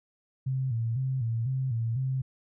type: tone with vibrato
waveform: sine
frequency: 122.8 Hz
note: B2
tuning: 9 cents flat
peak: -26 dBFS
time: 0.46-2.22 s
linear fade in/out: 10 ms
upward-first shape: square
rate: 2 Hz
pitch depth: 120 cents each way
effects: none